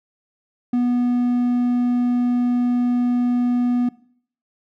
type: tone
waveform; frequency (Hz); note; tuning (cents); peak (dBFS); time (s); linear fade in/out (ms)
triangle; 244.5; B3; -17; -14; 0.73-3.89; 5
effects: noise-tail reverb RT60 0.6 s tail -21 dB re dry